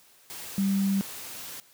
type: tone in noise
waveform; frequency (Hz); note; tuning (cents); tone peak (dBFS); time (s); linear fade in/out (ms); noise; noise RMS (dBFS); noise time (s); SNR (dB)
sine; 196; G3; 0; -22; 0.58-1.01; 0; white; -40; 0.3-1.6; +15
effects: white hiss -58 dBFS RMS until 1.73 s + high-pass 80 Hz 12 dB/octave